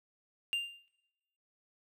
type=tone with exponential decay; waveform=triangle; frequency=2794 Hz; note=F7; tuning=in tune; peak=-26 dBFS; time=0.53-0.88 s; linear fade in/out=0 ms; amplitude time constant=76 ms; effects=noise-tail reverb RT60 0.9 s tail -19 dB re dry